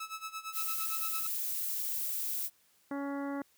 sawtooth tone with tremolo, 1302 Hz, E6, 22 cents flat, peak -33 dBFS, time 0-1.27 s, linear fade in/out 5 ms, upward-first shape sine, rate 8.8 Hz, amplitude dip 85%
violet noise, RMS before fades -35 dBFS, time 0.52-2.5 s, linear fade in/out 50 ms
harmonic tone, 280.3 Hz, C#4, 19 cents sharp, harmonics 1 / 2 / 3 / 4 / 5 / 6 / 7, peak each -35 / -42 / -45 / -47 / -49 / -53 / -53 dBFS, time 2.91-3.42 s, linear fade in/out 2 ms
effects white hiss -68 dBFS RMS until 3.57 s + high-pass 60 Hz 12 dB/octave

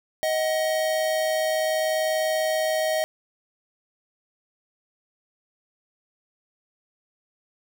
square tone pair together, 629.3 / 750 Hz, D#5 / F#5, +19 / +23 cents, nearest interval minor third, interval 304 cents, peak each -23 / -31 dBFS, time 0.23-3.04 s, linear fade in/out 0 ms, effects none

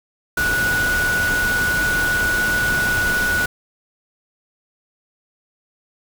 sine tone in noise, 1469 Hz, F#6, 13 cents flat, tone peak -17 dBFS, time 0.37-3.46 s, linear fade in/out 5 ms, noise pink, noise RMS -25 dBFS, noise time 0.37-3.46 s, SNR +5 dB, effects none

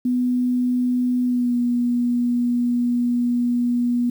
sine tone with pitch glide, 248.3 to 242.1 Hz, B3 to B3, +9 to -34 cents, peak -17 dBFS, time 0.05-4.1 s, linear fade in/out 5 ms, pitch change -43 cents, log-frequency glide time 1.25-1.55 s, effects 8-bit

